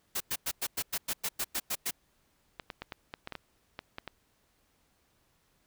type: noise bursts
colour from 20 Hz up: white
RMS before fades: -32 dBFS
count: 12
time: 0.15-1.91 s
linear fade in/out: 10 ms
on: 55 ms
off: 100 ms
type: clicks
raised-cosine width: 0.3 ms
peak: -22 dBFS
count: 11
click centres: 2.598 / 2.702 / 2.82 / 2.922 / 3.139 / 3.274 / 3.323 / 3.353 / 3.791 / 3.984 / 4.077 s
effects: pink hiss -71 dBFS RMS until 5.66 s